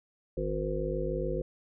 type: harmonic tone with a mistuned harmonic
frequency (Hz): 51.91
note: G#1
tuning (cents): 0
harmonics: 1 / 3 / 5 / 7 / 9 / 10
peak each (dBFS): -35 / -37 / -42 / -35 / -37 / -35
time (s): 0.37-1.42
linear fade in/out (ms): 5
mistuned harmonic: 10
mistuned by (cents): -17
effects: none